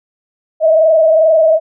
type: tone with frequency modulation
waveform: sine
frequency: 638 Hz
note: D#5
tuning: 43 cents sharp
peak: -6 dBFS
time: 0.6-1.6 s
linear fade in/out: 50 ms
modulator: 22.5 Hz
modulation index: 0.99
effects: none